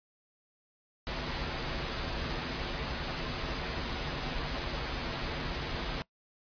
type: noise with comb filter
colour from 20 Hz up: pink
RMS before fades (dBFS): -35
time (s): 1.07-6.02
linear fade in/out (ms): 0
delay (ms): 9.9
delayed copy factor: -0.55
effects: noise-tail reverb RT60 0.1 s tail -22 dB re dry + resampled to 11025 Hz